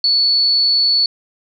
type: tone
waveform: sine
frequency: 4435 Hz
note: C#8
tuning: in tune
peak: -11 dBFS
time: 0.04-1.06 s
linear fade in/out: 2 ms
effects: none